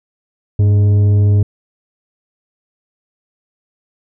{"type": "tone with frequency modulation", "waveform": "sine", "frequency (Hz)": 100.9, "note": "G#2", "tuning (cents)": -49, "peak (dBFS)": -5, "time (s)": [0.59, 1.43], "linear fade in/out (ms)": 5, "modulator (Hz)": 318, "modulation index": 0.21, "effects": ["tanh soft clip ceiling -7 dBFS"]}